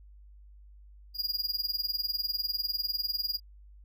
square tone with tremolo, 4847 Hz, D#8, 46 cents flat, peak -26 dBFS, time 1.14-3.4 s, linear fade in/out 50 ms, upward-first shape triangle, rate 20 Hz, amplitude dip 100%, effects added 50 Hz sine -50 dBFS peak until 3.84 s

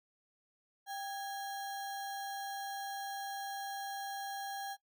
sine tone with sample-and-hold, 790 Hz, G5, 13 cents sharp, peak -38 dBFS, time 0.86-4.77 s, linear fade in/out 50 ms, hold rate 2450 Hz, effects noise-tail reverb RT60 0.1 s tail -18 dB re dry

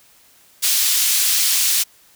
pink high-pass noise, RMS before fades -17 dBFS, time 0.62-1.84 s, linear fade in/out 20 ms, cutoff 4100 Hz, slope 12 dB/octave, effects white hiss -52 dBFS RMS until 2.15 s

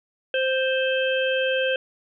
harmonic tone, 523.3 Hz, C5, in tune, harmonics 1 / 3 / 5 / 6, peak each -22 / -27 / -29 / -30 dBFS, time 0.34-1.76 s, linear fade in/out 2 ms, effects none

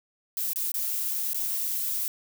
violet noise with dropouts, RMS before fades -29 dBFS, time 0.37-2.08 s, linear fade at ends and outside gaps 1 ms, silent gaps 0.533-0.559 / 0.718-0.741 / 1.333-1.345 s, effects none

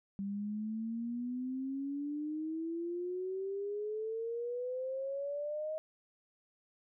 sine exponential sweep, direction up, 196 to 631 Hz, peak -35 dBFS, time 0.19-5.78 s, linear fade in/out 0 ms, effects none

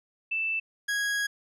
sine / 40% pulse tone pair in turn, 2649 / 1653.4 Hz, E7 / G#6, +8 / -8 cents, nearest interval minor sixth, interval 816 cents, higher first, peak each -26 / -25 dBFS, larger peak second, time 0.31-0.6 / 0.88-1.27 s, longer second, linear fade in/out 10 ms, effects low-pass 12000 Hz 12 dB/octave

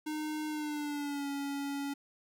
square tone with pitch glide, 306.4 to 281 Hz, D#4 to C#4, -27 to +24 cents, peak -35 dBFS, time 0.06-1.94 s, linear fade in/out 10 ms, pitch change -149 cents, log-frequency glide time 0.48-1.28 s, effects 12-bit

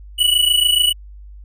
square tone pair together, 2933 / 2960 Hz, F#7 / F#7, -16 / 0 cents, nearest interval unison, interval 16 cents, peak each -16 dBFS, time 0.18-0.93 s, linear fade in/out 20 ms, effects added 50 Hz sine -35 dBFS peak until 1.44 s

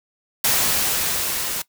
white noise with level ramp, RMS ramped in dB -18 to -26 dBFS, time 0.44-1.62 s, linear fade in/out 5 ms, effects noise-tail reverb RT60 0.1 s tail -18 dB re dry

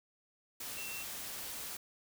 sine tone in noise, 2706 Hz, E7, 45 cents sharp, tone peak -44 dBFS, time 0.77-1.03 s, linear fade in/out 5 ms, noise white, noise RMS -43 dBFS, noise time 0.6-1.77 s, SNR -4 dB, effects none

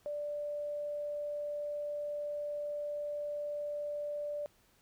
sine tone, 587.3 Hz, D5, in tune, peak -35 dBFS, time 0.06-4.46 s, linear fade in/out 0 ms, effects pink hiss -68 dBFS RMS until 4.81 s

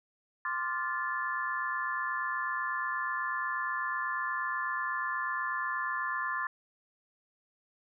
sine chord, D minor seventh, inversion third, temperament equal with one note detuned, 1046.5 / 1174.7 / 1396.9 / 1743.8 Hz, C6 / D6 / F6 / A6, 0 / 0 / 0 / -16 cents, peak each -35 / -38 / -40 / -34 dBFS, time 0.45-6.47 s, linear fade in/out 2 ms, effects none

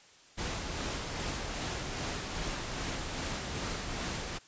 pink noise with tremolo, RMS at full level -35 dBFS, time 0.37-4.39 s, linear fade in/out 20 ms, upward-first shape sine, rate 2.5 Hz, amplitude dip 30%, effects white hiss -58 dBFS RMS until 4.47 s + resampled to 16000 Hz

